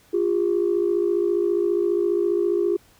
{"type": "tone pair together", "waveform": "sine", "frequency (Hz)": [349.2, 404], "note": ["F4", "G#4"], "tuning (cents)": [0, -48], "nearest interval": "minor third", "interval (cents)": 252, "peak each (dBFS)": [-20, -21], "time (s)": [0.13, 2.77], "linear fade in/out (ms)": 10, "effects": ["tanh soft clip ceiling -12 dBFS", "pink hiss -56 dBFS RMS until 2.99 s"]}